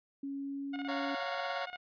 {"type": "tone with pitch glide", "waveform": "sine", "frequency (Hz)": [277.2, 280.1], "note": ["C#4", "C#4"], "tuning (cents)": [0, 18], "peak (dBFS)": -36, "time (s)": [0.23, 1.15], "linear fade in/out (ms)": 5, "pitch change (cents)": 18, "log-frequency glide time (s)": [0.37, 1.01]}
{"type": "tone with tremolo", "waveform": "15% pulse", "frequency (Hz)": 722, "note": "F#5", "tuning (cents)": -43, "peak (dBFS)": -33, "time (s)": [0.73, 1.77], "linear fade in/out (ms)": 10, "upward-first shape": "square", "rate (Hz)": 17, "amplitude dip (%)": 75}
{"type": "chord", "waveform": "25% pulse", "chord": "Gb major seventh", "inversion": "second", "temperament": "just", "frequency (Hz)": [555, 693.7, 740, 925], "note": ["Db5", "F5", "Gb5", "Bb5"], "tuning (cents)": [2, -12, 0, -14], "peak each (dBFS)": [-35, -35, -40, -40], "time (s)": [0.88, 1.66], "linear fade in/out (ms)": 10}
{"effects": ["resampled to 11025 Hz"]}